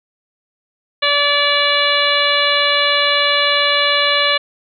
harmonic tone, 577 Hz, D5, 31 cents flat, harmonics 1 / 2 / 3 / 4 / 5 / 6 / 7, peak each -20 / -20 / -20 / -20 / -20 / -20 / -20 dBFS, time 1.02-4.38 s, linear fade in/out 10 ms, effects none

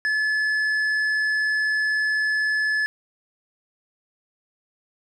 triangle tone with tanh clipping, 1722 Hz, A6, 38 cents flat, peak -21 dBFS, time 0.05-2.86 s, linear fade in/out 0 ms, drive 10 dB, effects none

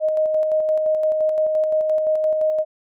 sine tone with tremolo, 622.3 Hz, D#5, in tune, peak -15 dBFS, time 0-2.65 s, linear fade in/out 50 ms, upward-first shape square, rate 5.8 Hz, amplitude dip 30%, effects none

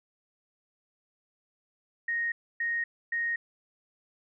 sine tone bursts, 1864.7 Hz, A#6, in tune, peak -27 dBFS, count 3, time 2.08-3.36 s, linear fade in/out 5 ms, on 240 ms, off 280 ms, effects none

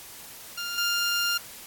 15% pulse tone with level steps, 1400 Hz, F6, 4 cents sharp, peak -24 / -17 dBFS, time 0.57-1.38 s, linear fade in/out 10 ms, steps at 0.78 s, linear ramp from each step 2 ms, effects white hiss -44 dBFS RMS until 1.66 s + AAC 64 kbps

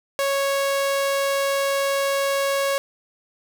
sawtooth tone, 553 Hz, C#5, 4 cents flat, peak -16 dBFS, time 0.19-2.78 s, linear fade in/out 0 ms, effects none

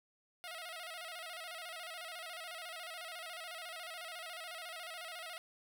10% pulse tone with vibrato, 679 Hz, F5, 49 cents flat, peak -36 dBFS, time 0.44-5.38 s, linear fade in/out 0 ms, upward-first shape square, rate 14 Hz, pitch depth 83 cents each way, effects none

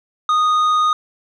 sine tone with tanh clipping, 1238 Hz, D#6, 9 cents flat, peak -14 dBFS, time 0.29-0.93 s, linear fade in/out 2 ms, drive 7 dB, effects none

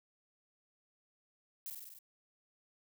violet noise with echo, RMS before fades -43 dBFS, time 1.66-1.7 s, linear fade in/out 0 ms, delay 48 ms, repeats 6, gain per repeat -2 dB, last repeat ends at 1.988 s, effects none

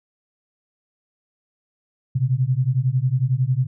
sine beating tone pair, 123.47 / 134.47 Hz, B2 / C3, 0 / +48 cents, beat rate 11 Hz, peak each -20 dBFS, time 2.15-3.67 s, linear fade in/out 10 ms, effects none

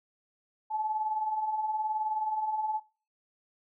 sine beating tone pair, 846 / 865 Hz, G#5 / A5, +32 / -30 cents, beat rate 19 Hz, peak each -38 / -29 dBFS, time 0.7-2.8 s, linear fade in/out 20 ms, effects noise-tail reverb RT60 0.4 s tail -22 dB re dry

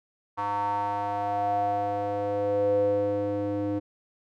square tone with band-pass filter sweep, 101.9 Hz, G#2, 32 cents flat, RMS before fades -27 dBFS, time 0.37-3.8 s, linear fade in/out 20 ms, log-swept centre 1000 to 380 Hz, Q 7.1, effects none

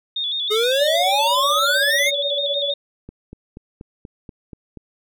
sine tone with vibrato, 3554 Hz, A7, 17 cents sharp, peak -21 dBFS, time 0.16-2.74 s, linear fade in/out 5 ms, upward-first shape square, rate 6.3 Hz, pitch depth 59 cents each way
square exponential sweep, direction up, 415.3 to 2210 Hz, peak -18 dBFS, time 0.5-2.11 s, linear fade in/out 20 ms
sine tone with tremolo, 568 Hz, C#5, 42 cents sharp, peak -20 dBFS, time 0.81-2.74 s, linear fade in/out 5 ms, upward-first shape sine, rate 16 Hz, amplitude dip 70%
click train, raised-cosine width 3 ms, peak -23 dBFS, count 8, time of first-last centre 3.09-4.773 s, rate 4.16 Hz
effects none

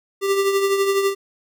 square tone with tremolo, 393.9 Hz, G4, 8 cents sharp, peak -15 dBFS, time 0.21-1.15 s, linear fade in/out 50 ms, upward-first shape triangle, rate 12 Hz, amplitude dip 55%, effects none

